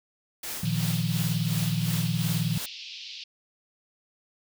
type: noise with tremolo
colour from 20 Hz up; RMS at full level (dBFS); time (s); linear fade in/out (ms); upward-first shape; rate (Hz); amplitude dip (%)
white; -34; 0.43-2.66; 5; sine; 2.8; 65
type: chord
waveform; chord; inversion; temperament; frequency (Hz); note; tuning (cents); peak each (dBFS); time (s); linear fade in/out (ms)
sine; Bb suspended fourth; none; equal; 116.54 / 155.56 / 174.61; Bb2 / Eb3 / F3; 0 / 0 / 0; -29 / -28 / -29; 0.63-2.58; 5
type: band-pass noise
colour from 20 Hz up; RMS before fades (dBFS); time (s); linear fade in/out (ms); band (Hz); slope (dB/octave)
pink; -41; 0.65-3.24; 5; 2600 to 5200; 48
effects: none